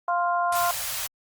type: harmonic tone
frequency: 349.3 Hz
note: F4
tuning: in tune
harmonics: 2 / 3 / 4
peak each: -24 / -25 / -30 dBFS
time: 0.08-0.71 s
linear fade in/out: 2 ms
type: band-stop noise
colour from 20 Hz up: white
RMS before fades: -30 dBFS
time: 0.52-1.07 s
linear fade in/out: 5 ms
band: 160 to 520 Hz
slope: 96 dB/octave
effects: Opus 32 kbps